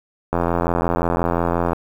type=click train; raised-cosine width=1 ms; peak=-5 dBFS; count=121; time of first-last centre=0.33-1.732 s; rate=85.6 Hz; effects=7-bit